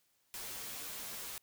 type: noise with comb filter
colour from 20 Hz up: white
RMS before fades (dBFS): -44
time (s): 0.34-1.38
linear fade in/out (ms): 0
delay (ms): 12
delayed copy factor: -0.95
effects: white hiss -75 dBFS RMS until 1.42 s